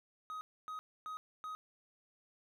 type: tone bursts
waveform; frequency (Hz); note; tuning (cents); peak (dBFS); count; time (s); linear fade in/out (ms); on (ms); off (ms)
triangle; 1258; D#6; +19; -39; 4; 0.3-1.55; 0; 110; 270
effects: none